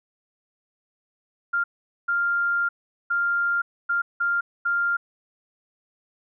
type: tone bursts at uneven times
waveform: sine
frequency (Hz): 1396.9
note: F6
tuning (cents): 0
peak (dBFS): -20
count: 6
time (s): 1.53-1.64 / 2.08-2.69 / 3.1-3.62 / 3.89-4.02 / 4.2-4.41 / 4.65-4.97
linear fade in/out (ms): 10
effects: none